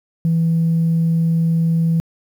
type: tone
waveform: sine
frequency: 164.81 Hz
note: E3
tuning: in tune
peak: -12 dBFS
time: 0.25-2 s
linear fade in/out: 0 ms
effects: tanh soft clip ceiling -10 dBFS + 8-bit